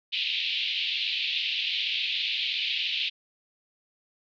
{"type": "band-pass noise", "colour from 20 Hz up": "pink", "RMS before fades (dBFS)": -29, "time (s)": [0.12, 3.1], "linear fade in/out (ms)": 20, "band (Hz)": [2500, 4000], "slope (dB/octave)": 48, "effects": []}